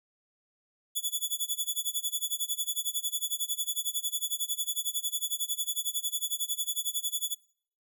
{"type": "tone with tremolo", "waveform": "10% pulse", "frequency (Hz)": 3425, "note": "A7", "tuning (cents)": -47, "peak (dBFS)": -19, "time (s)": [0.95, 7.35], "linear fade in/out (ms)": 20, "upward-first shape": "sine", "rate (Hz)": 11, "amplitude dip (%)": 95, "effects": ["noise-tail reverb RT60 0.6 s tail -26 dB re dry"]}